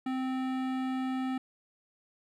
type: tone with hard clipping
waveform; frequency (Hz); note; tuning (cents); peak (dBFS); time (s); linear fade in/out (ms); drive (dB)
sine; 260; C4; -11; -32; 0.06-1.38; 5; 17
effects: none